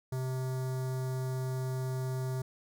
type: tone with notch filter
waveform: square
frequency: 129.7 Hz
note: C3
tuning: 15 cents flat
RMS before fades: -34 dBFS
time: 0.12-2.42 s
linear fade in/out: 5 ms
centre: 2700 Hz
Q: 0.62
effects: none

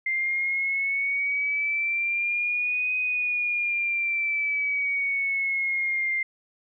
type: exponential two-way sweep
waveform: sine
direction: up then down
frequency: 2093 to 2505 to 2093 Hz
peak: -23 dBFS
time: 0.06-6.23 s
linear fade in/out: 5 ms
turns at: 2.96 s
effects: none

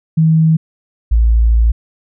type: tone pair in turn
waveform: sine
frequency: 160 / 56.57 Hz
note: D#3 / A1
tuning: +49 / +49 cents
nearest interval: octave + tritone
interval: 1800 cents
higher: first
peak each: -7 dBFS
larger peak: neither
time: 0.17-0.57 / 1.11-1.72 s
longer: second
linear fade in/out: 10 ms
effects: none

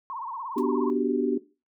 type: tone with vibrato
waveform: sine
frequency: 995 Hz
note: B5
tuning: 13 cents sharp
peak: -32 dBFS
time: 0.1-0.9 s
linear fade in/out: 0 ms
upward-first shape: sine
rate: 17 Hz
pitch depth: 180 cents each way
type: chord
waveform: sine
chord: G major seventh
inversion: first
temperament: equal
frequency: 246.9 / 293.7 / 370 / 392 Hz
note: B3 / D4 / F#4 / G4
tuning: 0 / 0 / 0 / 0 cents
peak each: -27 / -27 / -28 / -28 dBFS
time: 0.56-1.38 s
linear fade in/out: 10 ms
type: noise with exponential decay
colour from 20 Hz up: white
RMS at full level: -44 dBFS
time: 0.58-0.66 s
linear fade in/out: 0 ms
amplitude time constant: 16 ms
effects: noise-tail reverb RT60 0.3 s tail -17 dB re dry

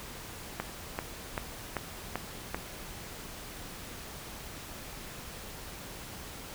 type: click train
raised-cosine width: 0.5 ms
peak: -16 dBFS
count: 6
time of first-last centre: 0.6-2.546 s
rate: 2.57 Hz
effects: pink hiss -44 dBFS RMS until 6.54 s

